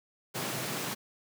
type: high-pass noise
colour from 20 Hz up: pink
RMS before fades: -35 dBFS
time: 0.34-0.95 s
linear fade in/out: 20 ms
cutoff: 110 Hz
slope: 96 dB/octave
effects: none